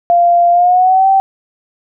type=tone with pitch glide; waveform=sine; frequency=694 to 774.5 Hz; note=F5 to G5; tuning=-11 to -21 cents; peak=-6 dBFS; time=0.1-1.2 s; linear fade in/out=0 ms; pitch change=+190 cents; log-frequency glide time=0.51-1.08 s; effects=none